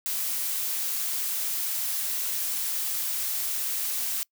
blue noise, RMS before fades -29 dBFS, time 0.06-4.23 s, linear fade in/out 0 ms, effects noise-tail reverb RT60 0.1 s tail -25 dB re dry

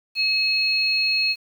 sine tone pair together, 2564 / 4300 Hz, E7 / C8, -49 / +47 cents, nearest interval major sixth, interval 896 cents, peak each -21 dBFS, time 0.15-1.36 s, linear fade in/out 50 ms, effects 8-bit

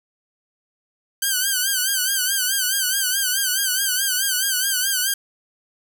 5% pulse tone with vibrato, 1543 Hz, G6, 28 cents flat, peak -8 dBFS, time 1.22-5.14 s, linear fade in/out 5 ms, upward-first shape sine, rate 4.7 Hz, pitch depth 85 cents each way, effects none

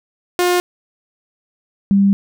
sawtooth / sine tone pair in turn, 356.4 / 198.07 Hz, F4 / G3, +35 / +18 cents, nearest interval minor seventh, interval 1017 cents, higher first, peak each -9 dBFS, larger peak neither, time 0.39-0.6 / 1.91-2.13 s, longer second, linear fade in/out 0 ms, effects none

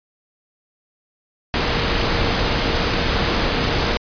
sine tone in noise, 468.6 Hz, A#4, 9 cents sharp, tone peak -29 dBFS, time 1.54-3.97 s, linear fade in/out 0 ms, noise pink, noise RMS -19 dBFS, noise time 1.54-3.97 s, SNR -13 dB, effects resampled to 11025 Hz

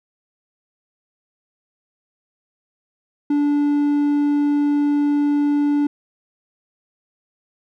triangle tone, 290.5 Hz, D4, 19 cents flat, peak -13 dBFS, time 3.3-5.87 s, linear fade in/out 5 ms, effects none

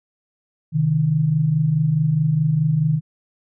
sine tone pair together, 130.8 / 155.55 Hz, C3 / D#3, 0 / 0 cents, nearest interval minor third, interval 300 cents, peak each -22 / -16 dBFS, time 0.72-3.01 s, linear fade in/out 50 ms, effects none

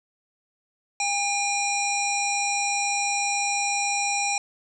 harmonic tone, 806 Hz, G5, 48 cents sharp, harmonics 1 / 3 / 5 / 7 / 9 / 10, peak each -27 / -27 / -35 / -30 / -32 / -35 dBFS, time 1-4.38 s, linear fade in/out 2 ms, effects 10-bit

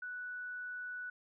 sine tone, 1480 Hz, F#6, in tune, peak -40 dBFS, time 0.02-1.1 s, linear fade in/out 5 ms, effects none

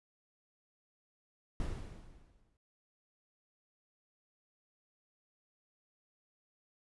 brown noise with exponential decay, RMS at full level -35 dBFS, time 1.6-2.57 s, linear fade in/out 1 ms, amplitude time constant 210 ms, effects resampled to 24000 Hz

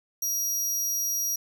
sawtooth tone, 5740 Hz, F8, 47 cents sharp, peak -23 dBFS, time 0.22-1.36 s, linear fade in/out 5 ms, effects none

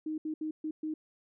sine tone bursts at uneven times, 311.1 Hz, D#4, in tune, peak -32 dBFS, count 5, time 0.06-0.18 / 0.25-0.34 / 0.41-0.51 / 0.64-0.71 / 0.83-0.94 s, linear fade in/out 5 ms, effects none

